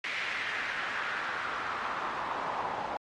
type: noise with band-pass filter sweep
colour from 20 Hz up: pink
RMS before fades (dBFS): -35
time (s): 0.04-2.97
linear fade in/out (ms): 2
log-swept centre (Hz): 2200 to 830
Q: 3
effects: low-pass 6000 Hz 12 dB/octave + AAC 32 kbps